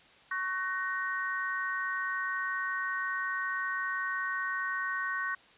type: chord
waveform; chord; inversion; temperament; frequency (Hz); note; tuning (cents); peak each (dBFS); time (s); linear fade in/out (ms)
sine; F# major; second; equal with one note detuned; 1108.7 / 1510.2 / 1864.7; C#6 / F#6 / A#6; 0 / +35 / 0; -36 / -34 / -35; 0.31-5.35; 5
effects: white hiss -58 dBFS RMS until 5.57 s + resampled to 8000 Hz